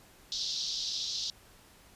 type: band-pass noise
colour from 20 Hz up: pink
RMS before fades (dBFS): -35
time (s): 0.32-1.3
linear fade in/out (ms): 0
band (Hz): 3600 to 5700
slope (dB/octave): 48
effects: pink hiss -58 dBFS RMS until 1.95 s + resampled to 32000 Hz